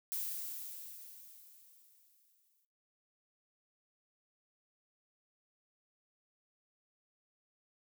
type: noise with exponential decay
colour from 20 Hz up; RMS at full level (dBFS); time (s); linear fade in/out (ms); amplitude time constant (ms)
violet; -37; 0.12-2.65; 0; 550
effects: noise-tail reverb RT60 0.5 s tail -24 dB re dry